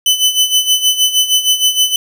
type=tone with tremolo; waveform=sawtooth; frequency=3015 Hz; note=F#7; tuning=32 cents sharp; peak=-4 dBFS; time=0.06-1.96 s; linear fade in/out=2 ms; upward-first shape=sine; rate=6.4 Hz; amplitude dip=75%; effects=7-bit